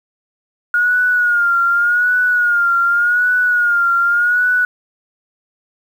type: tone with vibrato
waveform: sine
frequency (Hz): 1432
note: F6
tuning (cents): +43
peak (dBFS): -11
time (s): 0.74-4.65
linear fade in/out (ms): 2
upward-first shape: sine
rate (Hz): 0.86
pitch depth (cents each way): 61
effects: 7-bit